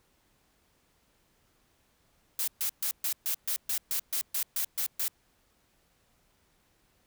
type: noise bursts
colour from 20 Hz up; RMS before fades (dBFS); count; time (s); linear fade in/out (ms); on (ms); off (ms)
blue; -30; 13; 2.39-5.081; 2; 87; 130
effects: pink hiss -69 dBFS RMS until 7.06 s